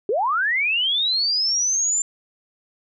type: linear sweep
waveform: sine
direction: up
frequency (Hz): 370 to 7290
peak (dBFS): -18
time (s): 0.09-2.02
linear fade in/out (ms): 2
effects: none